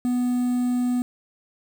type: tone with quantisation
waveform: triangle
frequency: 246.9 Hz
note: B3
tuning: in tune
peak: -18 dBFS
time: 0.05-1.02 s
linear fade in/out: 0 ms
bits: 7
effects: none